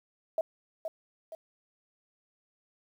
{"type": "tone with echo", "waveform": "sine", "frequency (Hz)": 644, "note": "E5", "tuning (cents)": -41, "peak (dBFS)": -25, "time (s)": [0.38, 0.41], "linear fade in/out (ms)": 2, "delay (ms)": 470, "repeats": 2, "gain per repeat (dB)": -7, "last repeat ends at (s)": 1.35, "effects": ["10-bit"]}